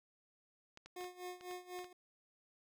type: clicks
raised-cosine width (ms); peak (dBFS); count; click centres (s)
0.2; -36; 8; 0.774 / 0.86 / 1.009 / 1.043 / 1.41 / 1.511 / 1.79 / 1.844
type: tone with tremolo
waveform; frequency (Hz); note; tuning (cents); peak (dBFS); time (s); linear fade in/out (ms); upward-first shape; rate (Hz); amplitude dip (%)
25% pulse; 360.8; F#4; -44; -39; 0.96-1.93; 5; sine; 4; 85
effects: none